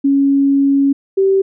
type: tone pair in turn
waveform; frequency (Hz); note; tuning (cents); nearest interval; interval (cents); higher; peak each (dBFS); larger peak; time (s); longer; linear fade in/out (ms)
sine; 277.2 / 387.2; C#4 / G4; 0 / -21; tritone; 579; second; -9; neither; 0.04-0.93 / 1.17-1.42; first; 10
effects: none